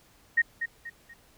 sine tone with echo, 1864.7 Hz, A#6, in tune, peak -18 dBFS, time 0.37-0.42 s, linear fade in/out 10 ms, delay 240 ms, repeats 3, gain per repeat -9 dB, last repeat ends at 1.14 s, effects pink hiss -60 dBFS RMS until 1.37 s

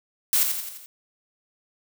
blue noise with echo, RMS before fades -20 dBFS, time 0.33-0.43 s, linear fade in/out 0 ms, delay 86 ms, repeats 5, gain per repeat -5 dB, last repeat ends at 0.86 s, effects none

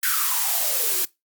blue noise with high-pass filter sweep, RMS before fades -22 dBFS, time 0.03-1.05 s, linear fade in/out 2 ms, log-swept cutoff 1600 to 330 Hz, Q 9.3, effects noise-tail reverb RT60 0.2 s tail -22 dB re dry + Opus 32 kbps

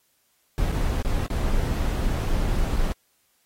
brown noise with dropouts, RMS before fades -23 dBFS, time 0.58-2.92 s, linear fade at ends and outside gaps 0 ms, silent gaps 0.717-0.724 / 1.02-1.049 / 1.264-1.302 / 2.763-2.767 s, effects white hiss -67 dBFS RMS until 3.45 s + AAC 48 kbps

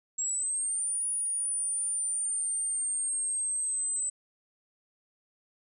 sine exponential two-way sweep, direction up then down, 7540 to 9710 to 8040 Hz, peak -28 dBFS, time 0.18-4.1 s, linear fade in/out 10 ms, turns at 1.05 s, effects none

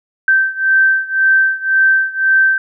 sine beating tone pair, 1555 / 1556.9 Hz, G6 / G6, -14 / -12 cents, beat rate 1.9 Hz, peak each -12 / -14 dBFS, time 0.28-2.58 s, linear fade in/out 2 ms, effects none

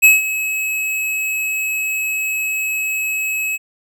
square tone with ADSR envelope, 2571 Hz, E7, 44 cents flat, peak -5 dBFS, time 0.02-3.58 s, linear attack 23 ms, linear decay 170 ms, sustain -14 dB, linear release 30 ms, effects none

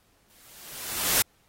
white noise with exponential growth, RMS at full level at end -20 dBFS, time 0.3-1.22 s, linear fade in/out 0 ms, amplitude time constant 200 ms, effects pink hiss -65 dBFS RMS until 1.48 s + AAC 48 kbps

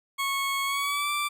20% pulse tone with pitch glide, 1100 to 1172.2 Hz, C#6 to D6, -14 to -4 cents, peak -21 dBFS, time 0.18-1.29 s, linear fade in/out 20 ms, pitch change +110 cents, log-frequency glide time 0.65-1.11 s, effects none

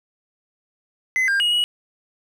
triangle tone with pitch steps, 2039 / 1599 / 2886 / 2914 Hz, C7 / G6 / F#7 / F#7, -45 / +34 / -44 / -27 cents, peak -15 dBFS, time 1.16-1.64 s, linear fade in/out 0 ms, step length 120 ms, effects none

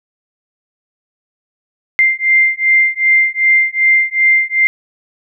sine beating tone pair, 2093 / 2095.6 Hz, C7 / C7, 0 / +2 cents, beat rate 2.6 Hz, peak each -12 dBFS, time 1.99-4.67 s, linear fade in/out 0 ms, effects none

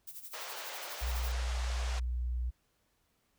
violet noise with tremolo, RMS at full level -44 dBFS, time 0.07-1.32 s, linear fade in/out 5 ms, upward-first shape sine, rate 12 Hz, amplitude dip 70%
pink band-pass noise, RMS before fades -44 dBFS, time 0.33-2 s, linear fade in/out 10 ms, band 530 to 7400 Hz, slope 24 dB/octave
sine tone, 60.9 Hz, B1, 24 cents flat, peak -31 dBFS, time 1.01-2.51 s, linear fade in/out 20 ms
effects pink hiss -75 dBFS RMS until 3.38 s

